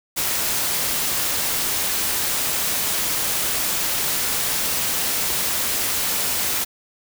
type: noise with amplitude modulation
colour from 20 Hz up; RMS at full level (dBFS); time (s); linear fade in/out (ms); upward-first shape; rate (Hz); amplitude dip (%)
white; -21; 0.16-6.65; 20; sine; 262; 30
effects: none